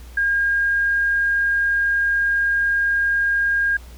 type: tone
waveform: sine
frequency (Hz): 1618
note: G#6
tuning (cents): -46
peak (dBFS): -16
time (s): 0.17-3.77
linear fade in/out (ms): 5
effects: added 60 Hz sine -37 dBFS peak until 3.97 s + pink hiss -48 dBFS RMS until 3.97 s